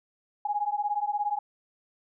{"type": "beating tone pair", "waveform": "sine", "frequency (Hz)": [820, 837], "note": ["G#5", "G#5"], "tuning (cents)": [-22, 13], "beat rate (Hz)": 17, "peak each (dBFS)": -29, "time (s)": [0.45, 1.39], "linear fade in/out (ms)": 5, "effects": []}